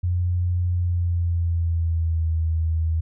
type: tone with pitch glide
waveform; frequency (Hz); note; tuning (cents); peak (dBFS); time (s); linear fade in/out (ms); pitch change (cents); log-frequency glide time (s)
sine; 88.7 to 80.87; F2 to E2; +27 to -33; -19; 0.03-3.01; 10; -160; 0.71-2.29
effects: none